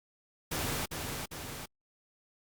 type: noise with echo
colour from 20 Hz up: pink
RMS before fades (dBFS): -34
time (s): 0.51-0.86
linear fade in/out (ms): 10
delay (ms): 400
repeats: 2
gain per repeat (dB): -4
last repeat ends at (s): 1.66
effects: Opus 48 kbps